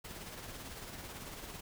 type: noise with tremolo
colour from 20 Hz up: pink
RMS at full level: -45 dBFS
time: 0.04-1.61 s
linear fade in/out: 10 ms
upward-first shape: sine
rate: 18 Hz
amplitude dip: 40%
effects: none